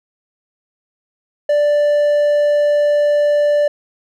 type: tone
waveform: triangle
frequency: 587.3 Hz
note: D5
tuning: in tune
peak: -9 dBFS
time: 1.49-3.68 s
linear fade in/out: 5 ms
effects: none